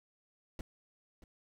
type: noise with echo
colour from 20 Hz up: brown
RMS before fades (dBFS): -40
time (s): 0.59-0.61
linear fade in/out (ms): 2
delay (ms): 630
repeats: 1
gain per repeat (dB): -15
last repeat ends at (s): 1.24
effects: none